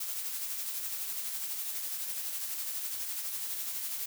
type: noise with tremolo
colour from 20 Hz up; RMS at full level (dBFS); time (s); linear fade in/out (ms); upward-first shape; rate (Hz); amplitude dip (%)
blue; -35; 0-4.06; 5; sine; 12; 35
effects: none